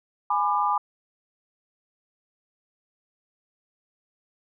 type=chord; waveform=sine; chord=G# diminished; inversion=none; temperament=just; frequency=830.6 / 996.7 / 1196.1 Hz; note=G#5 / B5 / D6; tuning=0 / +16 / +31 cents; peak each=-25 dBFS; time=0.3-0.78 s; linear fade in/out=5 ms; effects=none